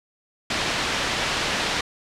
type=low-pass noise; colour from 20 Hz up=white; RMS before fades=-25 dBFS; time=0.5-1.81 s; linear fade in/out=5 ms; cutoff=3700 Hz; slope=12 dB/octave; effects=low-pass 9000 Hz 12 dB/octave